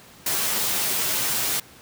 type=noise with comb filter; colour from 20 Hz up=white; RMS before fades=-24 dBFS; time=0.26-1.6 s; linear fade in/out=5 ms; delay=12 ms; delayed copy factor=-0.55; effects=pink hiss -48 dBFS RMS until 1.81 s + high-pass 80 Hz 12 dB/octave